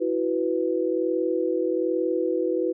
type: chord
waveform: sine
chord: E suspended second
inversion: none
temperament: just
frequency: 329.6 / 370.8 / 494.4 Hz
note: E4 / F#4 / B4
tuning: 0 / +4 / +2 cents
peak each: -26 dBFS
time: 0-2.73 s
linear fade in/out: 20 ms
effects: none